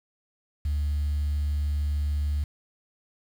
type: tone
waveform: sine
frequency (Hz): 73.42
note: D2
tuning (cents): 0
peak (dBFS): -22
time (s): 0.65-2.44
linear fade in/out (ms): 5
effects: tanh soft clip ceiling -21 dBFS + 8-bit